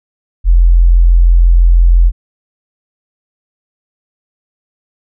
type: tone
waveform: sine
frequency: 43 Hz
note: F1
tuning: 26 cents flat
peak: -3 dBFS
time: 0.44-2.12 s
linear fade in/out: 50 ms
effects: none